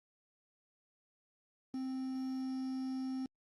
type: tone with quantisation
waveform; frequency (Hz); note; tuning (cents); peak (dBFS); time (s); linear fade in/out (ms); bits
triangle; 261.6; C4; 0; -34; 1.74-3.26; 2; 9
effects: low-pass 7000 Hz 12 dB/octave + Opus 32 kbps